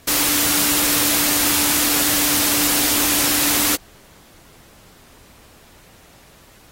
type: tone in noise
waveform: sine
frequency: 293.8 Hz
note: D4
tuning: 1 cent sharp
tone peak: -28 dBFS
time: 0.07-3.76 s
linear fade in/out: 10 ms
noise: white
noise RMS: -18 dBFS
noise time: 0.07-3.76 s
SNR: -13 dB
effects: pink hiss -49 dBFS RMS until 6.71 s + AAC 48 kbps